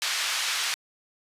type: band-pass noise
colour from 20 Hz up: white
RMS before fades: -28 dBFS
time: 0.02-0.74 s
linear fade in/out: 0 ms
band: 1300 to 4900 Hz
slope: 12 dB/octave
effects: resampled to 32000 Hz